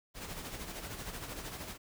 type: noise with tremolo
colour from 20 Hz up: pink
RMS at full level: -41 dBFS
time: 0.14-1.78 s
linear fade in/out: 50 ms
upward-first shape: sine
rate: 13 Hz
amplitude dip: 50%
effects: none